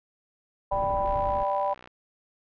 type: chord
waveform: sine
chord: G major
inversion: second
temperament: equal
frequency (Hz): 587.3 / 784 / 987.8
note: D5 / G5 / B5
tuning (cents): 0 / 0 / 0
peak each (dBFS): -28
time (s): 0.71-1.74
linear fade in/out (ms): 10
type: noise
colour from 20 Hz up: brown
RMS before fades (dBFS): -35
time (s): 0.72-1.43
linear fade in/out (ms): 0
type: click train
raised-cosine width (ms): 0.2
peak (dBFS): -25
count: 51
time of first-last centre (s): 1.06-1.874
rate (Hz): 61.4
effects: low-pass 2000 Hz 12 dB/octave